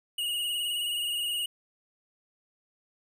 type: tone with vibrato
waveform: square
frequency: 2879 Hz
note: F#7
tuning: 48 cents flat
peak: -29 dBFS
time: 0.18-1.46 s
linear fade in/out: 5 ms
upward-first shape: triangle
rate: 19 Hz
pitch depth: 51 cents each way
effects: none